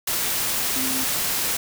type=tone in noise; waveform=sine; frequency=261.6 Hz; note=C4; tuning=in tune; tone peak=-29 dBFS; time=0.76-1.04 s; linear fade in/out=5 ms; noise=white; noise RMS=-24 dBFS; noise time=0.07-1.57 s; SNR=-8 dB; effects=none